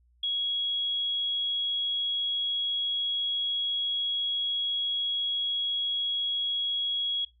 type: tone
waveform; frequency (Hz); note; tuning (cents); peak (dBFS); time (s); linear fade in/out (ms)
sine; 3322; G#7; 0; -26; 0.23-7.25; 5
effects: noise-tail reverb RT60 0.2 s tail -20 dB re dry + added 60 Hz sine -61 dBFS peak until 7.4 s